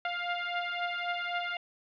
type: beating tone pair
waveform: 15% pulse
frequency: 700 / 703.8 Hz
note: F5 / F5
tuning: +4 / +13 cents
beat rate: 3.8 Hz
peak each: -28 dBFS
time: 0.05-1.57 s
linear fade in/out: 2 ms
effects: resampled to 11025 Hz + 10-bit